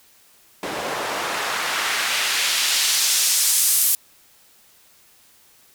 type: noise with band-pass filter sweep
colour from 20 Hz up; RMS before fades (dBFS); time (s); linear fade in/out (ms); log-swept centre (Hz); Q
white; -21; 0.63-3.95; 0; 460 to 12000; 0.82
effects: white hiss -54 dBFS RMS until 5.74 s